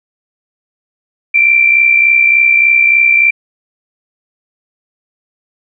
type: tone with amplitude modulation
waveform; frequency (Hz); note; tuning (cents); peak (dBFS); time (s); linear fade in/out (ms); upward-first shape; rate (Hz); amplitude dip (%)
sine; 2354; D7; +3; -3; 1.34-3.31; 10; sine; 63.4; 55
effects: none